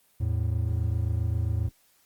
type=tone pair together; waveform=triangle; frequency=81.69 / 109.2 Hz; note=E2 / A2; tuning=-15 / -13 cents; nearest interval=perfect fourth; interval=502 cents; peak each=-25 dBFS; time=0.2-1.69 s; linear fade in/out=10 ms; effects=white hiss -64 dBFS RMS until 2.05 s + Opus 24 kbps